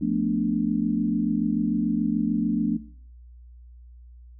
sine chord, B half-diminished seventh, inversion second, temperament equal, 174.61 / 220 / 246.9 / 293.7 Hz, F3 / A3 / B3 / D4, 0 / 0 / 0 / 0 cents, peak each -29 / -26 / -28 / -26 dBFS, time 0.01-2.77 s, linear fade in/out 10 ms, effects noise-tail reverb RT60 0.5 s tail -17 dB re dry + added 60 Hz sine -44 dBFS peak until 4.39 s

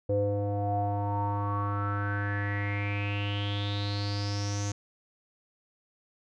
square tone with low-pass filter sweep, 101.7 Hz, G#2, 36 cents flat, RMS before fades -30 dBFS, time 0.09-4.72 s, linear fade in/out 5 ms, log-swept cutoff 490 to 6500 Hz, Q 8.5, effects none

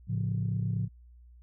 sine chord, A augmented, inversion none, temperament equal, 110 / 138.59 / 174.61 Hz, A2 / C#3 / E#3, 0 / 0 / 0 cents, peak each -29 / -33 / -33 dBFS, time 0.07-0.89 s, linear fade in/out 50 ms, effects tanh soft clip ceiling -20 dBFS + added 60 Hz sine -51 dBFS peak until 1.42 s

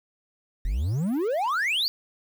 triangle exponential sweep, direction up, 39.46 to 4757 Hz, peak -21 dBFS, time 0.65-1.88 s, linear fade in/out 0 ms, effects 8-bit

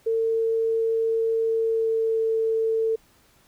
sine tone with pitch glide, 451.3 to 447.1 Hz, A4 to A4, +44 to +28 cents, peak -20 dBFS, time 0.06-2.96 s, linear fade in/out 10 ms, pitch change -16 cents, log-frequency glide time 1.42-2.31 s, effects pink hiss -59 dBFS RMS until 3.47 s

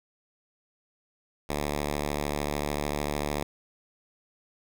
5% pulse tone, 73.42 Hz, D2, in tune, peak -17 dBFS, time 1.49-3.43 s, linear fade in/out 5 ms, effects none

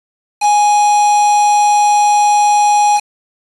triangle tone with quantisation, 830.6 Hz, G#5, in tune, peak -6 dBFS, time 0.4-3.01 s, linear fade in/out 50 ms, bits 3, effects resampled to 24000 Hz

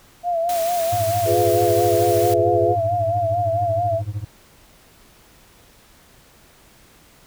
sine tone with vibrato, 683 Hz, F5, 39 cents flat, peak -18 dBFS, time 0.23-4.02 s, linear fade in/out 50 ms, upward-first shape sine, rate 4.5 Hz, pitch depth 63 cents each way
white noise, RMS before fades -31 dBFS, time 0.49-2.34 s, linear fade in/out 2 ms
triangle tone with tremolo, 103.83 Hz, G#2, in tune, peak -18 dBFS, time 0.92-4.25 s, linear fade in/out 10 ms, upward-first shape triangle, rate 13 Hz, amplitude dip 100%
sine chord, F diminished, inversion none, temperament just, 349.2 / 419.1 / 502.9 Hz, F4 / Ab4 / Cb5, 0 / +16 / +31 cents, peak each -21 dBFS, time 1.25-2.76 s, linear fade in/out 50 ms
effects pink hiss -51 dBFS RMS until 7.26 s

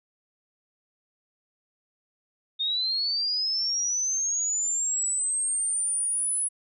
sine linear sweep, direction up, 3649 to 10260 Hz, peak -24 dBFS, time 2.59-6.49 s, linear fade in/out 20 ms, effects none

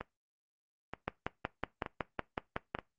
two click trains, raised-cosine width 0.5 ms, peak -23 / -17 dBFS, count 4 / 10, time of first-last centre 0.01-2.788 / 1.08-2.75 s, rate 1.08 / 5.39 Hz, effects noise-tail reverb RT60 0.2 s tail -21 dB re dry + Opus 24 kbps

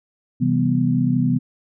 sine chord, C major seventh, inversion none, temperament equal, 130.81 / 164.81 / 196 / 246.9 Hz, C3 / E3 / G3 / B3, 0 / 0 / 0 / 0 cents, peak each -21 / -22 / -25 / -19 dBFS, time 0.4-1.39 s, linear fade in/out 20 ms, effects none

